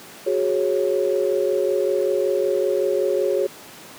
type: chord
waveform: sine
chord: F# suspended second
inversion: none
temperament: equal with one note detuned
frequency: 370 / 415.3 / 549.3 Hz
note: F#4 / G#4 / C#5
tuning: 0 / 0 / -16 cents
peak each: -22 dBFS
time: 0.26-3.47 s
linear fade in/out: 10 ms
effects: pink hiss -41 dBFS RMS until 3.98 s + high-pass 200 Hz 12 dB/octave